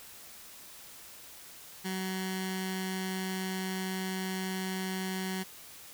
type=tone with notch filter; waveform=15% pulse; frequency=188 Hz; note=F#3; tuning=28 cents sharp; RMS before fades=-35 dBFS; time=1.84-5.44 s; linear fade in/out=20 ms; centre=540 Hz; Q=0.74; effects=white hiss -50 dBFS RMS until 5.93 s